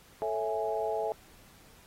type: chord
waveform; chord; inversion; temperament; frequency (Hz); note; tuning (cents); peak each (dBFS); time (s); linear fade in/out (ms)
sine; A major seventh; none; equal; 440 / 554.4 / 659.3 / 830.6; A4 / C#5 / E5 / G#5; 0 / 0 / 0 / 0; -33 / -39 / -33 / -35; 0.22-1.12; 0
effects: pink hiss -58 dBFS RMS until 1.86 s + AAC 48 kbps